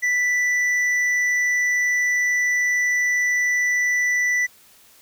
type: tone with hard clipping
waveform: sine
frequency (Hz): 1975.5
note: B6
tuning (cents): 0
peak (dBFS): -19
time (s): 0.02-4.47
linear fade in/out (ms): 20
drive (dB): 5
effects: white hiss -52 dBFS RMS until 5.01 s